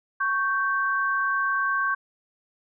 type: tone pair together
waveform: sine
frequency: 1108.5 / 1560 Hz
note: C#6 / G6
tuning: 0 / -9 cents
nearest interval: tritone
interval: 591 cents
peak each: -25 / -24 dBFS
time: 0.2-1.95 s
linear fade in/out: 10 ms
effects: none